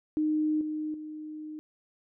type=tone with level steps; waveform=sine; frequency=307.3 Hz; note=D#4; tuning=21 cents flat; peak=-24 / -30 / -37 dBFS; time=0.17-1.59 s; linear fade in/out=0 ms; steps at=0.61 / 0.94 s; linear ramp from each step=2 ms; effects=none